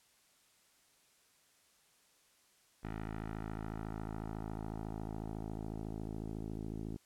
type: tone with low-pass filter sweep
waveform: 10% pulse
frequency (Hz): 54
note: A1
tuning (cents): -32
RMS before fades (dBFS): -42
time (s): 2.83-6.97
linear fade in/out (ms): 10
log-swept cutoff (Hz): 2000 to 380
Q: 1.2
effects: white hiss -69 dBFS RMS until 7.05 s + low-pass 11000 Hz 12 dB/octave